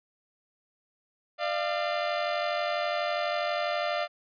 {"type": "tone pair together", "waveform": "sawtooth", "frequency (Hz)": [598.8, 691], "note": ["D5", "F5"], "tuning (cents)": [33, -19], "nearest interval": "major second", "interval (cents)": 248, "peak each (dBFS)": -26, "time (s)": [1.38, 4.08], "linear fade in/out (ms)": 50, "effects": ["resampled to 11025 Hz"]}